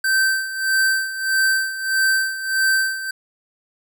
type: tone with tremolo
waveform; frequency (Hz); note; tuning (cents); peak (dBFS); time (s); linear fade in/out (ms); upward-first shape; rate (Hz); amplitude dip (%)
square; 1553; G6; -17; -15; 0.04-3.11; 5; sine; 1.6; 75
effects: none